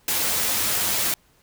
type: noise with comb filter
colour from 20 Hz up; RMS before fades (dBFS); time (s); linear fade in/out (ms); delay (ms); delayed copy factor
white; -23; 0.08-1.14; 2; 9.6; +0.5
effects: pink hiss -60 dBFS RMS until 1.42 s